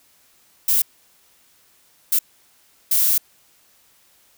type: noise bursts at uneven times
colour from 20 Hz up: violet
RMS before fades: -17 dBFS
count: 3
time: 0.68-0.82 / 2.12-2.19 / 2.91-3.18 s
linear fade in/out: 5 ms
effects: white hiss -57 dBFS RMS until 4.37 s